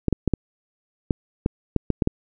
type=clicks; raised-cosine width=3 ms; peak=-6 dBFS; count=10; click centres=0.083 / 0.127 / 0.277 / 0.337 / 1.108 / 1.461 / 1.763 / 1.903 / 2.022 / 2.074 s; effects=none